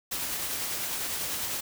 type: noise with tremolo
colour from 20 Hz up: white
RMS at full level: -31 dBFS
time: 0.11-1.61 s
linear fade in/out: 10 ms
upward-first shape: triangle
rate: 10 Hz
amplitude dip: 30%
effects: none